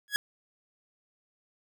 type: tone with exponential growth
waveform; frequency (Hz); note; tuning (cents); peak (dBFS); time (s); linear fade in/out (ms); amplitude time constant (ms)
sawtooth; 1669; G#6; +8; -17; 0.08-0.16; 0; 16
effects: none